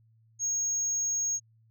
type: tone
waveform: sine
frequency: 6550 Hz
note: G#8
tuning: 25 cents flat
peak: -25 dBFS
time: 0.39-1.4 s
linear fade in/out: 50 ms
effects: tanh soft clip ceiling -24 dBFS + added 112 Hz sine -60 dBFS peak until 1.7 s